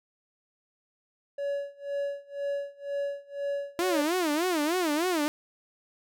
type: tone with tremolo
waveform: triangle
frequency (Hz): 565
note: C#5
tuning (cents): +33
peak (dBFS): -25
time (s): 1.38-4.02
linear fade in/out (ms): 5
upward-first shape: sine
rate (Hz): 2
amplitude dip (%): 95
type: tone with vibrato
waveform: sawtooth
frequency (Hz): 329.2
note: E4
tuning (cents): -2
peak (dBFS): -21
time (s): 3.79-5.28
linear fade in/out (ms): 0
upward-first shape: sine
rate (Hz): 3.3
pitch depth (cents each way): 210
effects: none